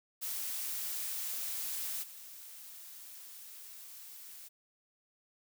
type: noise with level steps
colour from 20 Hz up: blue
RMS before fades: -38 / -50 dBFS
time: 0.21-4.49 s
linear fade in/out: 20 ms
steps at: 2.02 s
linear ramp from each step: 20 ms
effects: none